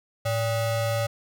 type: ring-modulated tone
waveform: square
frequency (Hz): 341.9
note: F4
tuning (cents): -37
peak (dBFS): -21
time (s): 0.25-1.07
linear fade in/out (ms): 10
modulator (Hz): 232
effects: none